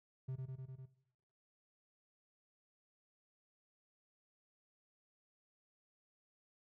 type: tone with echo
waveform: triangle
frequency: 130.81 Hz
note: C3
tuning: in tune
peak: -37 dBFS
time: 0.28-0.36 s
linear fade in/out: 10 ms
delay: 100 ms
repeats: 5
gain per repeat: -2 dB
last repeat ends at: 0.86 s
effects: noise-tail reverb RT60 0.8 s tail -17 dB re dry